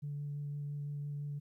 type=tone with vibrato; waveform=sine; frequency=144.9 Hz; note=D3; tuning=23 cents flat; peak=-36 dBFS; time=0.02-1.4 s; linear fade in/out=20 ms; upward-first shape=sine; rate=5.9 Hz; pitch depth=10 cents each way; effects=tanh soft clip ceiling -33 dBFS + 13-bit